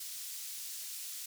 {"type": "high-pass noise", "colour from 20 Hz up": "pink", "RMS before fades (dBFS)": -43, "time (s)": [0, 1.26], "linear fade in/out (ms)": 5, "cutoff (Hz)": 5100, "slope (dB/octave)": 12, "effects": []}